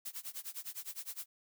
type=noise with tremolo; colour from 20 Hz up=blue; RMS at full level=-41 dBFS; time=0.05-1.26 s; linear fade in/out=10 ms; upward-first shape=sine; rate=9.8 Hz; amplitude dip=95%; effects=none